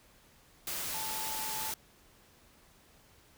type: tone in noise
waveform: sine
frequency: 875 Hz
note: A5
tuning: 10 cents flat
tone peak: -41 dBFS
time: 0.94-1.71 s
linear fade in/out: 2 ms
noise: white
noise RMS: -37 dBFS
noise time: 0.67-1.74 s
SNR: -7 dB
effects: pink hiss -62 dBFS RMS until 3.37 s